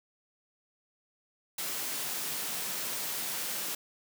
white high-pass noise, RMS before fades -35 dBFS, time 1.58-3.75 s, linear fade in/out 5 ms, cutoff 130 Hz, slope 96 dB/octave, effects none

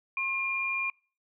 sine tone pair together, 1071 / 2406 Hz, C6 / D7, +40 / +41 cents, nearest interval octave + major second, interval 1401 cents, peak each -36 / -28 dBFS, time 0.17-0.9 s, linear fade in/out 2 ms, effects noise-tail reverb RT60 0.4 s tail -26 dB re dry

